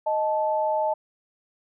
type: tone pair together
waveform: sine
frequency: 622.3 / 873.1 Hz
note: D#5 / A5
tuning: 0 / -14 cents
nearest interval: tritone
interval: 586 cents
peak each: -24 dBFS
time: 0.06-0.94 s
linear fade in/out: 10 ms
effects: none

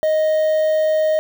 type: tone with quantisation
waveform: triangle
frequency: 622.3 Hz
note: D#5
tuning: in tune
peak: -12 dBFS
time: 0.03-1.19 s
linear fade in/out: 0 ms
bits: 6
effects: none

